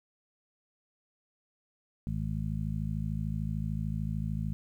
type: harmonic tone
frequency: 53.4 Hz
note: G#1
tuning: 49 cents sharp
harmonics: 1 / 2 / 3 / 4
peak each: -36 / -36 / -34 / -38 dBFS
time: 2.07-4.53 s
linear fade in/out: 0 ms
effects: 11-bit